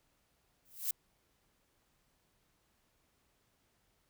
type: noise with exponential growth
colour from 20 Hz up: violet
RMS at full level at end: -30 dBFS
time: 0.65-0.91 s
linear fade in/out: 5 ms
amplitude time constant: 55 ms
effects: pink hiss -75 dBFS RMS until 4.09 s